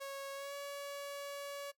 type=tone with pitch glide; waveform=sawtooth; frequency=551 to 565.8 Hz; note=C#5 to C#5; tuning=-11 to +35 cents; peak=-38 dBFS; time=0-1.72 s; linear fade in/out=20 ms; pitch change=+46 cents; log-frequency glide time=0.34-0.54 s; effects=noise-tail reverb RT60 0.1 s tail -18 dB re dry